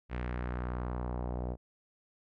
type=tone with low-pass filter sweep; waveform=sawtooth; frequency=61.2 Hz; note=B1; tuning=15 cents flat; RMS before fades=-36 dBFS; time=0.09-1.57 s; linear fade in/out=50 ms; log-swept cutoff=2300 to 630 Hz; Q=1.7; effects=none